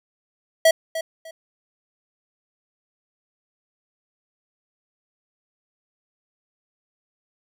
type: tone with echo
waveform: square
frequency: 649 Hz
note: E5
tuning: 27 cents flat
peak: -12 dBFS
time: 0.65-0.71 s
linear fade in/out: 5 ms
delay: 300 ms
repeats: 2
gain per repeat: -13 dB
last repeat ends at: 1.31 s
effects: none